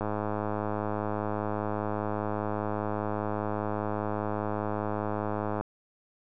click train, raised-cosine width 1 ms, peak -17 dBFS, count 589, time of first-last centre 0.01-5.61 s, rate 105 Hz, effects none

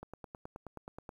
click train, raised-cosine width 1 ms, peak -30 dBFS, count 11, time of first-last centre 0.03-1.092 s, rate 9.42 Hz, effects 10-bit

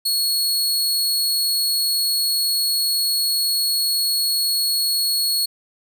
sawtooth tone, 4342 Hz, C#8, 37 cents flat, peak -15 dBFS, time 0.05-5.46 s, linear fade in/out 10 ms, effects none

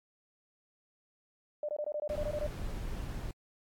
sine tone bursts, 597 Hz, D5, 28 cents sharp, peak -32 dBFS, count 11, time 1.63-2.467 s, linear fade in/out 2 ms, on 57 ms, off 21 ms
brown noise, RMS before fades -38 dBFS, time 2.09-3.31 s, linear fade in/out 2 ms
effects AAC 64 kbps

